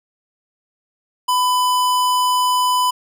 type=tone; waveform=square; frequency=1000 Hz; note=B5; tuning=21 cents sharp; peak=-15 dBFS; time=1.28-2.91 s; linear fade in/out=10 ms; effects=none